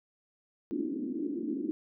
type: band-pass noise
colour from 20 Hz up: pink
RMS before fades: -34 dBFS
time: 0.71-1.71 s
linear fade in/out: 0 ms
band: 250 to 330 Hz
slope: 48 dB/octave
effects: none